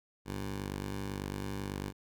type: ring-modulated tone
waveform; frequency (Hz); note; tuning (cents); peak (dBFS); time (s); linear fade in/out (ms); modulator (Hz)
15% pulse; 98.1; G2; +2; -27; 0.25-1.93; 50; 25
effects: none